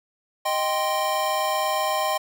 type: chord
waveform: square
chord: C minor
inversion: first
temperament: equal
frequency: 622.3 / 784 / 1046.5 Hz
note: Eb5 / G5 / C6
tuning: 0 / 0 / 0 cents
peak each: -27 dBFS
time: 0.45-2.18 s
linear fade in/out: 10 ms
effects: none